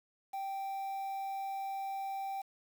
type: tone with quantisation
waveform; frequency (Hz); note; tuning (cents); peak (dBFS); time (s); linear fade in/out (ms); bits
triangle; 781; G5; -7; -34; 0.33-2.42; 10; 9
effects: none